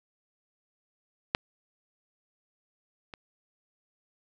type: clicks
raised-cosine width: 0.3 ms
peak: -7 / -25 dBFS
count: 2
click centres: 1.349 / 3.138 s
effects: none